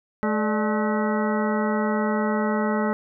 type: harmonic tone with a mistuned harmonic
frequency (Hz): 214.5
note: A3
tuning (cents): -44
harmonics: 1 / 2 / 3 / 4 / 5 / 6 / 7 / 9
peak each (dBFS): -23 / -28 / -29 / -31 / -35 / -32 / -35 / -35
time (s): 0.23-2.93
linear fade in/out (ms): 0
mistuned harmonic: 3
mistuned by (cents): -130
effects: none